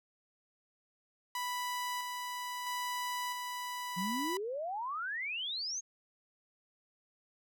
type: tone with tremolo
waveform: sawtooth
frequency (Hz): 987.8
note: B5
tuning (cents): 0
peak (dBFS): -31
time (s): 1.35-4.37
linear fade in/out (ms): 2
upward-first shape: square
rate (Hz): 0.76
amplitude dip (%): 30
type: exponential sweep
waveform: sine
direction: up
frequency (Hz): 170.4 to 6645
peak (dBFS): -35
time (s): 3.96-5.81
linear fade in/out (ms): 20
effects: none